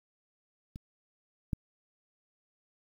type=clicks; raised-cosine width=5 ms; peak=-30 / -18 dBFS; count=2; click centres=0.759 / 1.532 s; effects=9-bit